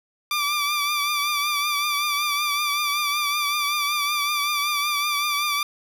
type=tone with vibrato; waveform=15% pulse; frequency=1174.7 Hz; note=D6; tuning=in tune; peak=-15 dBFS; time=0.31-5.63 s; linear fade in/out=2 ms; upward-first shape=triangle; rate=5.3 Hz; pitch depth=51 cents each way; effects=none